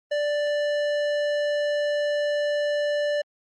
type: tone with tanh clipping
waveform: sine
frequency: 587.3 Hz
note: D5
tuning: in tune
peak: -24 dBFS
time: 0.11-3.22 s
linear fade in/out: 10 ms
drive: 15 dB
effects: Opus 32 kbps